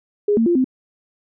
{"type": "tone with pitch steps", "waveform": "sine", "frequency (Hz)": [412.7, 228, 346.5, 258.6], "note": ["G#4", "A#3", "F4", "C4"], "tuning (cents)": [-11, -38, -14, -20], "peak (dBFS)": -13, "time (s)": [0.28, 0.644], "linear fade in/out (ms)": 5, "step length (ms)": 91, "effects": []}